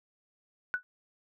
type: tone with exponential decay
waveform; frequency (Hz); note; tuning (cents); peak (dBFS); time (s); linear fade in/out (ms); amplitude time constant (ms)
sine; 1480; F#6; 0; -23; 0.74-0.83; 0; 18
effects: none